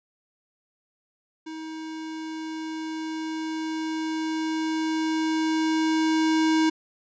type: tone with level ramp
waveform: square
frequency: 317.6 Hz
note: D#4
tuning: 36 cents sharp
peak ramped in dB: -35 to -19 dBFS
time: 1.46-6.7 s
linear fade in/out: 10 ms
effects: resampled to 16000 Hz